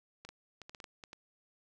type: clicks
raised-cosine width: 0.2 ms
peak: -30 dBFS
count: 9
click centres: 0.25 / 0.29 / 0.617 / 0.695 / 0.748 / 0.802 / 0.842 / 1.038 / 1.131 s
effects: none